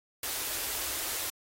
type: band-stop noise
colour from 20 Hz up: white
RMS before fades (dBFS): -34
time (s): 0.23-1.3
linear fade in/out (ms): 2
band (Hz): 120 to 260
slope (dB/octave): 48
effects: AAC 48 kbps